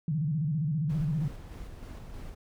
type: tone with vibrato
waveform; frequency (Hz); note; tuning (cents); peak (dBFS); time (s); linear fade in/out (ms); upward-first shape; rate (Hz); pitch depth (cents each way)
sine; 152.7; D#3; -32; -26; 0.08-1.28; 2; square; 15; 130
type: noise with tremolo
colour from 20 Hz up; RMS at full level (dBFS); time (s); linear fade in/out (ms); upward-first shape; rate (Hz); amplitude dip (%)
brown; -41; 0.89-2.35; 10; square; 3.2; 30
effects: none